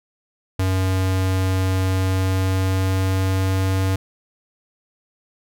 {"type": "tone with pitch glide", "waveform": "square", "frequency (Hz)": [94.1, 95.14], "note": ["F#2", "F#2"], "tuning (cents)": [30, 49], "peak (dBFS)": -18, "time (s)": [0.59, 3.96], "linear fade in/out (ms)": 5, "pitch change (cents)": 19, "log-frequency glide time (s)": [1.8, 3.8], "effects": []}